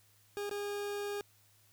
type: tone with dropouts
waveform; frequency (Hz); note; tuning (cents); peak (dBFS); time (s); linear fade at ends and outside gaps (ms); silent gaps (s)
40% pulse; 408.2; G#4; -30; -35; 0.37-1.21; 0; 0.494-0.512
effects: added 103 Hz sine -69 dBFS peak until 1.72 s + white hiss -67 dBFS RMS until 1.72 s